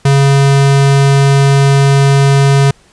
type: tone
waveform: square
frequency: 138.59 Hz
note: C#3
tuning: in tune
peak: -6 dBFS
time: 0.05-2.71 s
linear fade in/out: 5 ms
effects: pink hiss -47 dBFS RMS until 2.92 s + resampled to 22050 Hz